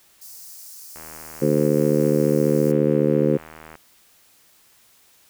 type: high-pass noise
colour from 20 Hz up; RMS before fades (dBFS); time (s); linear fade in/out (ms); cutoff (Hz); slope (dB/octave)
white; -41; 0.21-2.72; 10; 4700; 48
type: click train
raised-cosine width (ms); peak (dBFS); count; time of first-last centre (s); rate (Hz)
0.5; -25; 222; 0.96-3.754; 79.1
type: harmonic tone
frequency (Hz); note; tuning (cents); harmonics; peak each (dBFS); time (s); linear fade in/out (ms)
74.6; D2; +28; 2 / 3 / 4 / 5 / 6 / 7; -23 / -23 / -23 / -23 / -23 / -23; 1.41-3.38; 20
effects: white hiss -56 dBFS RMS until 5.29 s